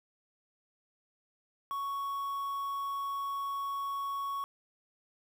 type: tone with quantisation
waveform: triangle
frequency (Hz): 1111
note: C#6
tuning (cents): +4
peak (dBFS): -31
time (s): 1.71-4.44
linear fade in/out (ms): 0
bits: 9
effects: none